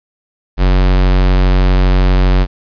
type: tone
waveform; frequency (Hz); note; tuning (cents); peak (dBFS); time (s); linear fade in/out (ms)
square; 46.25; F#1; 0; -8; 0.57-2.47; 50
effects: resampled to 11025 Hz + 8-bit